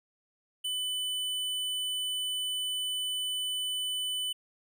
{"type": "tone", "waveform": "square", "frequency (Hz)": 3000, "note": "F#7", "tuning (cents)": 23, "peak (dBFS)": -31, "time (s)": [0.64, 4.33], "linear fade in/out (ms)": 10, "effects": []}